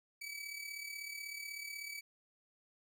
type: tone with amplitude modulation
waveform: sawtooth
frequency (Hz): 2290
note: D7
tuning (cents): -44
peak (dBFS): -37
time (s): 0.21-2.01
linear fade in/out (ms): 10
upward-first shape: sine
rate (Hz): 36.2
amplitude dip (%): 60
effects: none